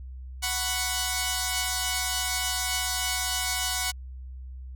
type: chord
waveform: 5% pulse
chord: F# suspended fourth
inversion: none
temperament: equal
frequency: 740 / 987.8 / 1108.7 Hz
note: F#5 / B5 / C#6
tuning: 0 / 0 / 0 cents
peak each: -17 / -20 / -22 dBFS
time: 0.42-3.92 s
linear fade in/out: 20 ms
effects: added 64 Hz sine -37 dBFS peak until 4.75 s